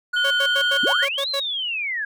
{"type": "tone", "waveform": "triangle", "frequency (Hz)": 1455, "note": "F#6", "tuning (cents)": -29, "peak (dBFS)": -18, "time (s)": [0.13, 1.05], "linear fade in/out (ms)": 10}
{"type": "tone with pitch glide", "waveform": "sine", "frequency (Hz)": [3092, 3135], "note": ["G7", "G7"], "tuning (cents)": [-24, -1], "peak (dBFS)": -21, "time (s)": [0.16, 1.07], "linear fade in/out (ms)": 10, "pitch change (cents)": 23, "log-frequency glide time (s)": [0.37, 0.61]}
{"type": "tone bursts", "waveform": "sawtooth", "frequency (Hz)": 554.4, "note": "C#5", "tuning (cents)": 0, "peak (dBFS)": -20, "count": 8, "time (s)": [0.24, 1.401], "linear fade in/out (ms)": 10, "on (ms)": 69, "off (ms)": 87}
{"type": "linear two-way sweep", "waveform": "sine", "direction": "up then down", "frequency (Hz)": [180.9, 4186, 1603], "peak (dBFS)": -23, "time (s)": [0.83, 2.05], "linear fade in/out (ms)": 5, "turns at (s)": 1.29}
{"effects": []}